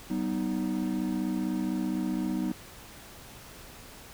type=chord; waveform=triangle; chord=G augmented; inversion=none; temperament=equal with one note detuned; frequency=191.41 / 246.9 / 311.1 Hz; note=G3 / B3 / D#4; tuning=-41 / 0 / 0 cents; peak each=-30 dBFS; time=0.1-2.52 s; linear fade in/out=5 ms; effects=pink hiss -48 dBFS RMS until 4.13 s